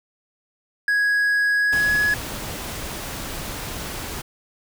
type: tone with pitch glide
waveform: triangle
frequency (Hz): 1661.2 to 1685.4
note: G#6 to G#6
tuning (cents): 0 to +25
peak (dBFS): -15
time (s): 0.88-2.14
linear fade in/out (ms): 2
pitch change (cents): +25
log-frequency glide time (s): 1.57-1.96
type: noise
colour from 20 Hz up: pink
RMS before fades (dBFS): -31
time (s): 1.72-4.22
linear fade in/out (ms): 10
effects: none